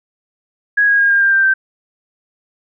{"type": "tone with pitch steps", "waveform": "sine", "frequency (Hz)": [1659, 1641.8, 1624.9, 1608.1, 1591.4, 1575, 1558.7], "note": ["G#6", "G#6", "G#6", "G6", "G6", "G6", "G6"], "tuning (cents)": [-2, -20, -38, 44, 26, 8, -10], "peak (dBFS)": -9, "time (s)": [0.77, 1.54], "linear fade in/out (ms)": 10, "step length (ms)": 110, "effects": []}